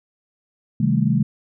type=chord; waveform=sine; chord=A half-diminished seventh; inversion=first; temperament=just; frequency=132 / 158.4 / 198 / 220 Hz; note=C3 / Eb3 / G3 / A3; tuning=+16 / +31 / +18 / 0 cents; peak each=-21 dBFS; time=0.8-1.23 s; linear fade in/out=5 ms; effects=none